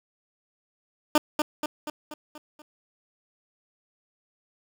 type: tone with echo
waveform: 15% pulse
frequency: 301.8 Hz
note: D4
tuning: 47 cents sharp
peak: -10 dBFS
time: 1.15-1.18 s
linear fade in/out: 2 ms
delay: 240 ms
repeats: 6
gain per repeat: -5 dB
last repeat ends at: 2.62 s
effects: none